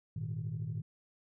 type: chord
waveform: sine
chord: Ab suspended second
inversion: none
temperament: just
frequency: 103.83 / 116.8 / 155.74 Hz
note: Ab2 / Bb2 / Eb3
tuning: 0 / +4 / +2 cents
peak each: -40 / -38 / -38 dBFS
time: 0.16-0.82 s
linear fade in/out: 5 ms
effects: tanh soft clip ceiling -29 dBFS